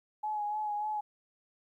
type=tone with vibrato; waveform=sine; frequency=842 Hz; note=G#5; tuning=24 cents sharp; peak=-31 dBFS; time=0.23-1.01 s; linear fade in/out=10 ms; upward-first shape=sine; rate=3.4 Hz; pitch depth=29 cents each way; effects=12-bit